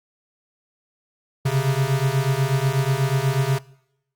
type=beating tone pair; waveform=square; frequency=130.81 / 139.01 Hz; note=C3 / C#3; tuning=0 / +5 cents; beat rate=8.2 Hz; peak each=-22 dBFS; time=1.45-3.59 s; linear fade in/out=10 ms; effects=noise-tail reverb RT60 0.8 s tail -22 dB re dry + Opus 48 kbps